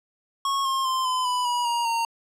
square tone with pitch steps, 1097 / 1070.1 / 1043.8 / 1018.2 / 993.3 / 968.9 / 945.1 / 921.9 Hz, C#6 / C6 / C6 / C6 / B5 / B5 / A#5 / A#5, -18 / +39 / -4 / -47 / +10 / -33 / +24 / -19 cents, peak -23 dBFS, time 0.45-2.05 s, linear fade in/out 2 ms, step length 200 ms, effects low-pass 10000 Hz 12 dB/octave

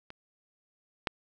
clicks, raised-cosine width 0.3 ms, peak -28 / -12 dBFS, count 2, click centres 0.104 / 1.072 s, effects none

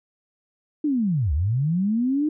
sine linear two-way sweep, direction down then up, 311.1 to 66.6 to 311.1 Hz, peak -19 dBFS, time 0.84-2.29 s, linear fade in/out 5 ms, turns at 1.33 s, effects none

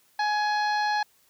harmonic tone with a mistuned harmonic, 839 Hz, G#5, 17 cents sharp, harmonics 1 / 2 / 3 / 4 / 5 / 6 / 7, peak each -24 / -29 / -41 / -44 / -35 / -45 / -48 dBFS, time 0.19-1.03 s, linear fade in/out 5 ms, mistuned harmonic 7, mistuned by -26 cents, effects white hiss -63 dBFS RMS until 1.29 s

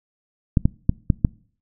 clicks, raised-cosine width 5 ms, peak -3 dBFS, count 5, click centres 0.572 / 0.655 / 0.894 / 1.102 / 1.248 s, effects noise-tail reverb RT60 0.5 s tail -24 dB re dry

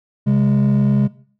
triangle tone pair together, 133.83 / 205.3 Hz, C3 / G#3, +39 / -20 cents, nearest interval perfect fifth, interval 741 cents, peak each -12 dBFS, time 0.26-1.08 s, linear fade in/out 20 ms, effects noise-tail reverb RT60 0.5 s tail -20 dB re dry + tanh soft clip ceiling -6 dBFS

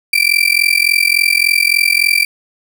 35% pulse tone with amplitude modulation, 2349 Hz, D7, in tune, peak -4 dBFS, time 0.13-2.25 s, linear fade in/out 5 ms, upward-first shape sine, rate 43.5 Hz, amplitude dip 95%, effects none

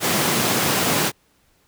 pink high-pass noise, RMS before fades -20 dBFS, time 0-1.12 s, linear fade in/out 50 ms, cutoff 120 Hz, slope 24 dB/octave, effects pink hiss -61 dBFS RMS until 1.67 s

